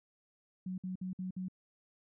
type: tone bursts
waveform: sine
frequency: 185 Hz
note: F#3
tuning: in tune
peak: -36 dBFS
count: 5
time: 0.66-1.484 s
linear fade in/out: 5 ms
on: 120 ms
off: 56 ms
effects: none